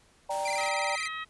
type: chord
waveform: sine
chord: G minor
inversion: second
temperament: equal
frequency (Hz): 587.3 / 784 / 932.3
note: D5 / G5 / Bb5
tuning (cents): 0 / 0 / 0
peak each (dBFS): -33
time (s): 0.29-0.96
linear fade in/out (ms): 10
type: noise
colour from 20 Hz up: white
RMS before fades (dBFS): -42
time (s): 0.3-0.69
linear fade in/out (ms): 10
type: tone with vibrato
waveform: sawtooth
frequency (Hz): 2204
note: C#7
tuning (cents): -11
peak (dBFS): -29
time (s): 0.45-1.08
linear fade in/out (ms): 5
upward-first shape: square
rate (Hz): 19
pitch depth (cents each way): 130
type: harmonic tone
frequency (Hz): 637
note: D#5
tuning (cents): +41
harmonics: 2 / 3 / 4 / 5 / 6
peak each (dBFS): -37 / -38 / -43 / -46 / -45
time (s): 0.57-1.25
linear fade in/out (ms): 20
effects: pink hiss -62 dBFS RMS until 1.29 s + resampled to 24000 Hz